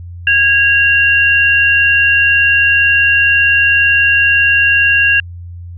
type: tone pair together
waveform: sine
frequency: 1644.1 / 2765 Hz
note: G#6 / F7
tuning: -18 / -18 cents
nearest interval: major sixth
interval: 900 cents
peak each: -10 dBFS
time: 0.27-5.2 s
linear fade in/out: 2 ms
effects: added 87 Hz sine -26 dBFS peak until 5.77 s